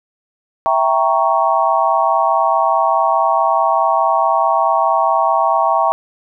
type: chord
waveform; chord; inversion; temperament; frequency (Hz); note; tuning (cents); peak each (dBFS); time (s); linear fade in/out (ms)
sine; E diminished seventh; none; equal; 659.3 / 784 / 932.3 / 1108.7; E5 / G5 / Bb5 / Db6; 0 / 0 / 0 / 0; -17; 0.66-5.92; 0
effects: none